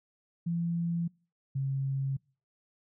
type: tone pair in turn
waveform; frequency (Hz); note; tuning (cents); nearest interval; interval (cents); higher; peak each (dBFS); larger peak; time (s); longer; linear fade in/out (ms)
sine; 169.7 / 135.77; F3 / C#3; -49 / -36; major third; 387; first; -28; neither; 0.46-1.08 / 1.55-2.17; neither; 10
effects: noise-tail reverb RT60 0.4 s tail -26 dB re dry